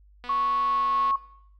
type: click train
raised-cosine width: 0.3 ms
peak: -26 dBFS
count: 214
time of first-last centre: 0.24-1.109 s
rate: 245 Hz
type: tone with pitch glide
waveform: sine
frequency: 1106 to 1097.1 Hz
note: C#6 to C#6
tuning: -4 to -18 cents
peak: -22 dBFS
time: 0.29-1.16 s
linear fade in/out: 5 ms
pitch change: -14 cents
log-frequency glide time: 0.63-0.88 s
effects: noise-tail reverb RT60 0.7 s tail -17 dB re dry + added 50 Hz sine -52 dBFS peak until 1.59 s